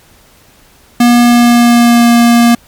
square tone with pitch glide, 240 to 236 Hz, B3 to A#3, -49 to +22 cents, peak -4 dBFS, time 1-2.55 s, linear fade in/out 5 ms, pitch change -29 cents, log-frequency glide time 1.23-2.1 s, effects pink hiss -44 dBFS RMS until 2.67 s + MP3 96 kbps

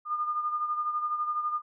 sine beating tone pair, 1213 / 1225 Hz, D#6 / D#6, -44 / -27 cents, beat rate 12 Hz, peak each -28 / -36 dBFS, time 0.05-1.62 s, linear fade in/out 50 ms, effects none

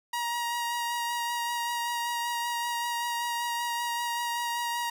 sawtooth tone with vibrato, 948 Hz, A#5, 29 cents sharp, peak -25 dBFS, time 0.13-4.9 s, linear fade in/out 5 ms, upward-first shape sine, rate 5.2 Hz, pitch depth 14 cents each way, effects none

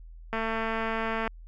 click train, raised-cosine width 0.5 ms, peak -16 dBFS, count 213, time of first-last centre 0.33-1.276 s, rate 224 Hz, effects added 41 Hz sine -43 dBFS peak until 1.47 s

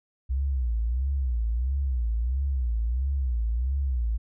sine tone with vibrato, 62.1 Hz, B1, 10 cents sharp, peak -23 dBFS, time 0.29-4.18 s, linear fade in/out 20 ms, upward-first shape sine, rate 1.5 Hz, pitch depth 190 cents each way, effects none

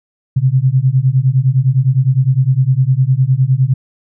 sine beating tone pair, 126.2 / 136 Hz, B2 / C#3, +38 / -33 cents, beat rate 9.8 Hz, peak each -12 / -12 dBFS, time 0.36-3.74 s, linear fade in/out 10 ms, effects none

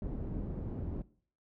pink low-pass noise, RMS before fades -38 dBFS, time 0.02-1.02 s, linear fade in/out 2 ms, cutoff 310 Hz, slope 12 dB/octave, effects noise-tail reverb RT60 0.5 s tail -20 dB re dry

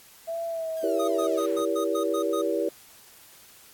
sine tone with vibrato, 657 Hz, E5, 6 cents flat, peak -28 dBFS, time 0.27-1.4 s, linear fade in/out 20 ms, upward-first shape sine, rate 1.6 Hz, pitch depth 36 cents each way
5% pulse linear sweep, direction down, 1661.2 to 99 Hz, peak -37 dBFS, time 0.77-1.62 s, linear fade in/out 0 ms
sine chord, E diminished seventh, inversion none, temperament just, 329.6 / 395.6 / 474.7 / 569.6 Hz, E4 / G4 / Bb4 / Db5, 0 / +16 / +31 / +47 cents, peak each -29 / -29 / -29 / -29 dBFS, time 0.83-2.69 s, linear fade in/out 5 ms
square tone bursts, 1244.5 Hz, D#6, in tune, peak -32 dBFS, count 8, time 0.99-2.419 s, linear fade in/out 10 ms, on 92 ms, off 99 ms
effects white hiss -52 dBFS RMS until 3.73 s + AAC 64 kbps

